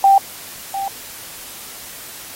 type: tone with echo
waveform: sine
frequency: 786 Hz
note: G5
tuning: 4 cents sharp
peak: -7 dBFS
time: 0.04-0.18 s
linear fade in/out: 2 ms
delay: 700 ms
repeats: 1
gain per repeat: -13 dB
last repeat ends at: 0.88 s
effects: white hiss -35 dBFS RMS until 2.35 s + AAC 48 kbps